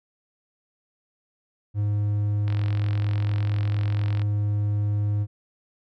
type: tone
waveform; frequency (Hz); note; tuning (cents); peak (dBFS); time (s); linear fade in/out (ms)
triangle; 103.5; G#2; -5; -19; 1.74-5.27; 50
type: click train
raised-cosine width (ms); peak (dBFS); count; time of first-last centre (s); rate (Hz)
0.3; -21; 78; 2.48-4.218; 44.3
effects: none